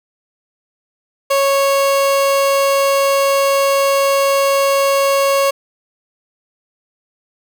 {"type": "tone", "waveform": "30% pulse", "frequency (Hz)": 552, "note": "C#5", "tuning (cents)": -7, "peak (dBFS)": -9, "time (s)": [1.3, 5.51], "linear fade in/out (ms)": 10, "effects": []}